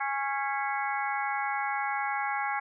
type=harmonic tone with a mistuned harmonic; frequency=275.3 Hz; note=C#4; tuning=12 cents flat; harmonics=3 / 4 / 5 / 6 / 7 / 8; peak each=-31 / -36 / -37 / -36 / -39 / -38 dBFS; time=0-2.6 s; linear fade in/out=10 ms; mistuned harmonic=7; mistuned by=+54 cents; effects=none